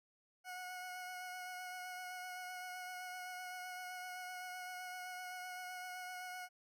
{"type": "tone with vibrato", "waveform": "20% pulse", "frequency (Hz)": 730, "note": "F#5", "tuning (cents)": -24, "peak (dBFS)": -40, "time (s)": [0.44, 6.49], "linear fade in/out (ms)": 50, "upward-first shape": "sine", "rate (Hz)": 7.8, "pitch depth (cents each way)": 15, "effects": []}